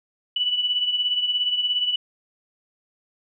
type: beating tone pair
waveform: sine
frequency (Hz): 2960 / 2977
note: F#7 / F#7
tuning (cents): 0 / +10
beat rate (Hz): 17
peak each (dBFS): -21 / -28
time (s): 0.36-1.96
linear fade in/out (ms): 5
effects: none